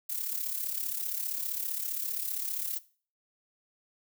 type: noise with amplitude modulation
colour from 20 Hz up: violet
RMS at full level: -31 dBFS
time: 0.09-2.79 s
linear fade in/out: 10 ms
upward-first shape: sine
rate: 35.2 Hz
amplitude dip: 65%
effects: noise-tail reverb RT60 0.4 s tail -18 dB re dry